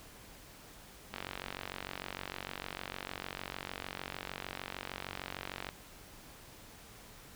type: click train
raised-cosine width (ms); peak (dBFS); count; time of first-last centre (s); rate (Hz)
0.3; -22; 213; 1.14-5.689; 46.6
effects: pink hiss -54 dBFS RMS until 7.35 s